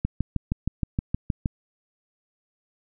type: click train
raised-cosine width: 5 ms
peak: -11 dBFS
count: 10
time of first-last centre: 0.05-1.458 s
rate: 6.39 Hz
effects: none